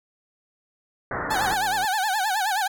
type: low-pass noise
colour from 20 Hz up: white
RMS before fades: -29 dBFS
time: 1.11-1.54 s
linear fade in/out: 2 ms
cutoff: 1900 Hz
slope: 96 dB/octave
type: tone with vibrato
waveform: 30% pulse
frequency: 808 Hz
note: G#5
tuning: 48 cents flat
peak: -19 dBFS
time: 1.3-2.68 s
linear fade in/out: 10 ms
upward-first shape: sine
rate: 9.5 Hz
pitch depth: 160 cents each way
type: click train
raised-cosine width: 1 ms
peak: -26 dBFS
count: 54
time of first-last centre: 1.36-1.846 s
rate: 109 Hz
effects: none